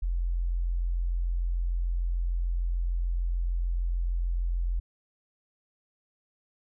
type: tone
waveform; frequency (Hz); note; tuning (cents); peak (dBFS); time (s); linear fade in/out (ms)
sine; 43.36; F1; -12; -25; 0.02-4.8; 10
effects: none